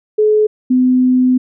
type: tone pair in turn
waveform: sine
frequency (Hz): 426.8 / 253.8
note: G#4 / B3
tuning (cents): +47 / +47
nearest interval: major sixth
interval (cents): 900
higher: first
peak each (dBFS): -8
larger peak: neither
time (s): 0.18-0.47 / 0.7-1.38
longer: second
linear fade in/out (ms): 10
effects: none